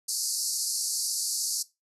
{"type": "band-pass noise", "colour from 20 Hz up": "pink", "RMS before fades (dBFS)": -30, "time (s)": [0.08, 1.63], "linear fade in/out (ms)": 10, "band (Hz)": [4400, 12000], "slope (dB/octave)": 96, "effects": ["noise-tail reverb RT60 0.2 s tail -17 dB re dry"]}